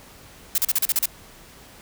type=noise bursts; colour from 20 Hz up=blue; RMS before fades=-20 dBFS; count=8; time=0.55-1.057 s; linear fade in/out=2 ms; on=31 ms; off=37 ms; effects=pink hiss -47 dBFS RMS until 1.81 s